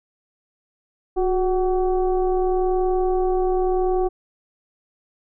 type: tone with frequency modulation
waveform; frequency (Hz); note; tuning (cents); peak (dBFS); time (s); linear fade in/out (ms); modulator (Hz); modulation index
sine; 365.6; F#4; -21; -17; 1.16-4.09; 20; 386; 0.85
effects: none